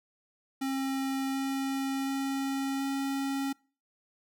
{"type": "tone with pitch steps", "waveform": "square", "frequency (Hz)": [268.8, 270.4, 271.9, 273.5], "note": ["C4", "C#4", "C#4", "C#4"], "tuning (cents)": [47, -43, -33, -23], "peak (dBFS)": -30, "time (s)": [0.61, 3.53], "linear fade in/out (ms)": 10, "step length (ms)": 730, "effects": ["noise-tail reverb RT60 0.4 s tail -26 dB re dry"]}